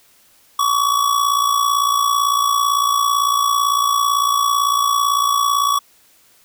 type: tone with amplitude modulation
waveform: square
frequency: 1131 Hz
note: C#6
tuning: 34 cents sharp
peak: -12 dBFS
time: 0.59-5.79 s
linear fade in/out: 5 ms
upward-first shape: sine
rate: 57.9 Hz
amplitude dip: 65%
effects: white hiss -53 dBFS RMS until 6.44 s